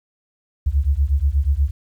sine beating tone pair, 66.3 / 74.6 Hz, C2 / D2, +23 / +28 cents, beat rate 8.3 Hz, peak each -18 dBFS, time 0.66-1.71 s, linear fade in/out 10 ms, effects 9-bit

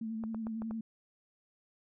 sine tone with vibrato, 222.6 Hz, A3, 20 cents sharp, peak -35 dBFS, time 0.01-0.81 s, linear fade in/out 5 ms, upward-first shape sine, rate 11 Hz, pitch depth 35 cents each way
clicks, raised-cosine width 1 ms, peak -30 dBFS, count 5, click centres 0.238 / 0.346 / 0.469 / 0.62 / 0.71 s
effects none

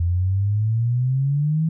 sine exponential sweep, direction up, 84.2 to 163.3 Hz, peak -17 dBFS, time 0-1.69 s, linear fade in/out 5 ms, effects none

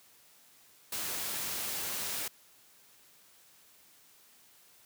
white noise, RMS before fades -36 dBFS, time 0.92-2.28 s, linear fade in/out 5 ms, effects white hiss -61 dBFS RMS until 4.85 s + high-pass 80 Hz 12 dB/octave

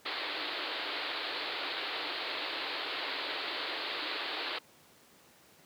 white band-pass noise, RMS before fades -37 dBFS, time 0.05-4.59 s, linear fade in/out 10 ms, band 280 to 4500 Hz, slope 96 dB/octave, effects pink hiss -60 dBFS RMS until 5.65 s + high-pass 150 Hz 12 dB/octave

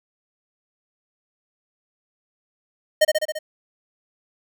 square tone with echo, 617 Hz, D#5, 15 cents flat, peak -12 dBFS, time 3.01-3.05 s, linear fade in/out 10 ms, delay 68 ms, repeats 5, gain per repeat -3 dB, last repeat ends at 3.39 s, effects none

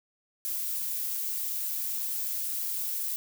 violet noise, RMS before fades -32 dBFS, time 0.45-3.16 s, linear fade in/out 0 ms, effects none

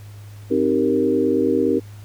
sine chord, C minor seventh, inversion none, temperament equal with one note detuned, 261.6 / 311.1 / 388.2 / 466.2 Hz, C4 / Eb4 / G4 / Bb4, 0 / 0 / -17 / 0 cents, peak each -21 dBFS, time 0.5-1.8 s, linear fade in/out 20 ms, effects added 103 Hz sine -36 dBFS peak until 2.04 s + pink hiss -50 dBFS RMS until 2.04 s

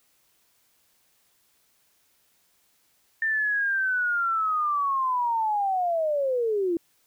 sine linear sweep, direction down, 1800 to 327.3 Hz, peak -22 dBFS, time 3.22-6.77 s, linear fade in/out 2 ms, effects white hiss -66 dBFS RMS until 7.06 s

